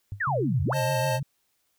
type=tone with exponential decay; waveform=sine; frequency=100.5 Hz; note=G2; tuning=44 cents sharp; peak=-27 dBFS; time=0.12-0.26 s; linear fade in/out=0 ms; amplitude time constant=29 ms
type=exponential two-way sweep; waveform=sine; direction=down then up; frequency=1975.5 to 77.78 to 1975.5 Hz; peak=-24 dBFS; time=0.2-0.74 s; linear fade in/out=10 ms; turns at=0.63 s
type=tone with vibrato; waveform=sine; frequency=130.81 Hz; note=C3; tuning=in tune; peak=-27 dBFS; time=0.27-1.23 s; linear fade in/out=5 ms; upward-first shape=triangle; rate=6.6 Hz; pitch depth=150 cents each way
type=chord; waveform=square; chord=A diminished; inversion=first; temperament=equal with one note detuned; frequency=533 / 622.3 / 880 Hz; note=C5 / Eb5 / A5; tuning=+32 / 0 / 0 cents; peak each=-30 dBFS; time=0.72-1.2 s; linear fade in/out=50 ms
effects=white hiss -72 dBFS RMS until 1.78 s